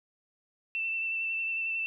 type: tone with vibrato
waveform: sine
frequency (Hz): 2672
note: E7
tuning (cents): +23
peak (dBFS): -29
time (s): 0.75-1.86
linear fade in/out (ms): 0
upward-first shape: sine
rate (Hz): 11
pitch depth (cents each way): 19
effects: none